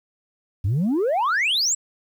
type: exponential sweep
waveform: sine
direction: up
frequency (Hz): 87.31 to 8000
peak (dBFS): -16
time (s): 0.64-1.75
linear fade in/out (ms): 10
effects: tanh soft clip ceiling -17 dBFS + 9-bit